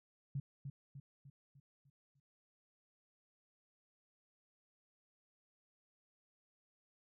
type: tone with echo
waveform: sine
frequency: 138.59 Hz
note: C#3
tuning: in tune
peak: -36 dBFS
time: 0.35-0.4 s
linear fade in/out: 5 ms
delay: 300 ms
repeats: 6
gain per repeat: -6 dB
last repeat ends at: 2.2 s
effects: none